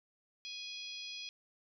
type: harmonic tone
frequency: 830.6 Hz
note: G#5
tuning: in tune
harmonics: 3 / 4 / 5 / 6 / 7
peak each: -48 / -46 / -50 / -49 / -56 dBFS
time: 0.45-1.29 s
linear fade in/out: 0 ms
effects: 13-bit